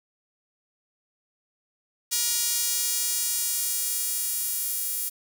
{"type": "tone with high-pass filter sweep", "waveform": "sawtooth", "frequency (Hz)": 475.7, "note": "A#4", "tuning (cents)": 35, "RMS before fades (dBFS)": -27, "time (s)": [2.11, 5.1], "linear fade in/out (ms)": 20, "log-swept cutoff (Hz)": [6000, 11000], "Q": 0.98, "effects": ["8-bit"]}